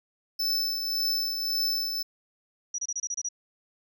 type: tone with tremolo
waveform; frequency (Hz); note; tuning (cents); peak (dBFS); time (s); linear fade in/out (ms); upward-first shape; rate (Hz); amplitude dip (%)
square; 5274; E8; 0; -24; 0.39-2.03; 10; triangle; 1.8; 50
type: tone bursts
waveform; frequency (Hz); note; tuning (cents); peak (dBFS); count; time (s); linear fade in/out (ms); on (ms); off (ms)
sine; 5810; F#8; -32; -28; 8; 2.74-3.288; 5; 44; 28
effects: none